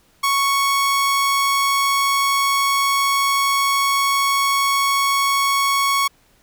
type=tone; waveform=sawtooth; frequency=1108.7 Hz; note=C#6; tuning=in tune; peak=-12 dBFS; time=0.23-6.08 s; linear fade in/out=10 ms; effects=pink hiss -57 dBFS RMS until 6.42 s